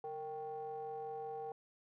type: ring-modulated tone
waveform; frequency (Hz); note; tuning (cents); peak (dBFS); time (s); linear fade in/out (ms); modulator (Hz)
triangle; 160.9; E3; -42; -36; 0.04-1.52; 2; 621
effects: none